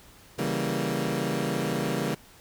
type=chord; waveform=20% pulse; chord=C# diminished seventh; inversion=none; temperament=equal; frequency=138.59 / 164.81 / 196 / 233.1 Hz; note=C#3 / E3 / G3 / Bb3; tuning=0 / 0 / 0 / 0 cents; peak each=-27 dBFS; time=0.38-2.15 s; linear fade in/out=10 ms; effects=pink hiss -53 dBFS RMS until 2.4 s